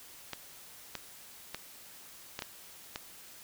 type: clicks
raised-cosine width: 0.2 ms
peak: -19 dBFS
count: 6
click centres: 0.333 / 0.953 / 1.546 / 2.391 / 2.422 / 2.959 s
effects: white hiss -52 dBFS RMS until 3.43 s